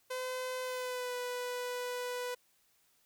sawtooth tone with pitch glide, 510 to 494.1 Hz, C5 to B4, -44 to +1 cents, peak -32 dBFS, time 0.1-2.35 s, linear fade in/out 10 ms, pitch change -55 cents, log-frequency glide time 0.63-1.15 s, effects white hiss -71 dBFS RMS until 3.05 s

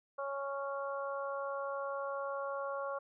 harmonic tone, 277.2 Hz, C#4, in tune, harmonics 2 / 3 / 4 / 5, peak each -38 / -47 / -41 / -45 dBFS, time 0.18-2.99 s, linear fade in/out 10 ms, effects none

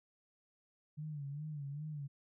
sine tone with vibrato, 146.83 Hz, D3, in tune, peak -40 dBFS, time 0.97-2.08 s, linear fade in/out 20 ms, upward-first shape sine, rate 2.5 Hz, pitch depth 93 cents each way, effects none

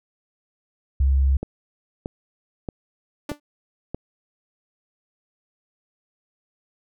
sine tone, 67.6 Hz, C#2, 43 cents flat, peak -15 dBFS, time 1-1.37 s, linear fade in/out 5 ms
click train, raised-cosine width 2 ms, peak -15 dBFS, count 5, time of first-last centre 1.43-3.946 s, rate 1.59 Hz
sawtooth tone with exponential decay, 293.7 Hz, D4, in tune, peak -21 dBFS, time 3.29-3.4 s, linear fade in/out 5 ms, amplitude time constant 22 ms
effects none

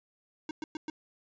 square tone bursts, 311.1 Hz, D#4, in tune, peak -35 dBFS, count 4, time 0.49-0.9 s, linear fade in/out 2 ms, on 20 ms, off 110 ms, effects resampled to 16000 Hz

